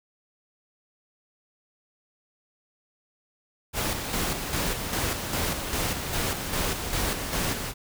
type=noise with tremolo; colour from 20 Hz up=pink; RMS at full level=-27 dBFS; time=3.73-7.74 s; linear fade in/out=50 ms; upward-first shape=square; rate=2.5 Hz; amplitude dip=45%; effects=none